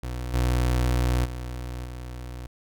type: tone with level steps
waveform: 30% pulse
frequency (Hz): 61.5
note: B1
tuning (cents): -7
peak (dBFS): -27 / -18 / -29 / -32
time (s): 0.03-2.47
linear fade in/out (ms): 5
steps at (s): 0.33 / 1.24 / 1.84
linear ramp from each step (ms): 20
effects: none